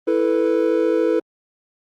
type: chord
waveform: triangle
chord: E suspended fourth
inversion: none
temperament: equal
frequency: 329.6 / 440 / 493.9 Hz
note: E4 / A4 / B4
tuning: 0 / 0 / 0 cents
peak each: -18 dBFS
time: 0.07-1.2 s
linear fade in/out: 10 ms
effects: Opus 32 kbps